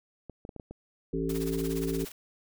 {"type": "clicks", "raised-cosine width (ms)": 2, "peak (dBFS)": -28, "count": 6, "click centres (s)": [0.297, 0.451, 0.492, 0.563, 0.598, 0.71]}
{"type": "harmonic tone", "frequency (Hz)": 55, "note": "A1", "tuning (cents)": 0, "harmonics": [1, 3, 5, 7, 8], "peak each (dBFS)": [-37, -34, -33, -33, -36], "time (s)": [1.13, 2.05], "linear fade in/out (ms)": 5}
{"type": "noise with tremolo", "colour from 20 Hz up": "white", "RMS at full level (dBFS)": -40, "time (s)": [1.29, 2.12], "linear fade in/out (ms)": 5, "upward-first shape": "sine", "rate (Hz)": 17, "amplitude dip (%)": 75}
{"effects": []}